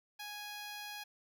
10% pulse tone, 830 Hz, G#5, 1 cent flat, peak -35 dBFS, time 0.19-1.04 s, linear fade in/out 10 ms, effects none

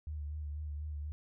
sine tone with vibrato, 74.8 Hz, D2, 32 cents sharp, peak -37 dBFS, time 0.07-1.12 s, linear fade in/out 0 ms, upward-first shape sine, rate 4.1 Hz, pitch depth 40 cents each way, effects none

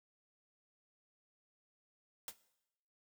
white noise with exponential decay, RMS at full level -39 dBFS, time 2.28-2.36 s, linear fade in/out 1 ms, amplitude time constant 16 ms, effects noise-tail reverb RT60 0.9 s tail -18 dB re dry

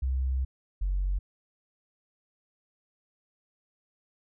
sine tone pair in turn, 65.41 / 46.81 Hz, C2 / F#1, 0 / +21 cents, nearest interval tritone, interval 579 cents, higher first, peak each -24 dBFS, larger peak neither, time 0.02-0.45 / 0.81-1.19 s, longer first, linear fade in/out 10 ms, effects tanh soft clip ceiling -21 dBFS

